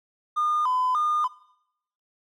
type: tone with vibrato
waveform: triangle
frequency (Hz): 1108.7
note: C#6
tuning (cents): 0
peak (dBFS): -18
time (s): 0.36-1.28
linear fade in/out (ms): 20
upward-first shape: square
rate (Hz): 1.7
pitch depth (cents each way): 160
effects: noise-tail reverb RT60 0.8 s tail -23 dB re dry + tanh soft clip ceiling -17 dBFS